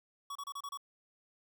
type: tone bursts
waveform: square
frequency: 1124 Hz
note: C#6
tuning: 24 cents sharp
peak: -40 dBFS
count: 6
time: 0.3-0.774 s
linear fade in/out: 5 ms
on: 54 ms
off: 30 ms
effects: none